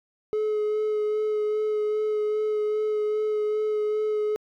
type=tone with vibrato; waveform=triangle; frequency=426 Hz; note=G#4; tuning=44 cents sharp; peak=-20 dBFS; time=0.33-4.36 s; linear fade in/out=0 ms; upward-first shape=sine; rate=2.5 Hz; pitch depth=14 cents each way; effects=tanh soft clip ceiling -16 dBFS